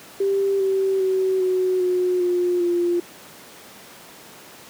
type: tone with pitch steps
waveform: sine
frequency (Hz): 393.4 / 385.5 / 377.8 / 370.2 / 362.8 / 355.6 / 348.5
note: G4 / G4 / F#4 / F#4 / F#4 / F4 / F4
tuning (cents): +6 / -29 / +36 / +1 / -34 / +31 / -4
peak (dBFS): -17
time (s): 0.2-3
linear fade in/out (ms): 5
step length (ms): 400
effects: pink hiss -43 dBFS RMS until 4.69 s + high-pass 200 Hz 12 dB/octave